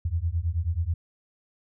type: beating tone pair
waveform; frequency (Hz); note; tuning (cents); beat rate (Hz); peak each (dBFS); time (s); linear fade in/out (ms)
sine; 79.6 / 88.9; D#2 / F2; +40 / +31; 9.3; -27; 0.05-0.94; 5
effects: none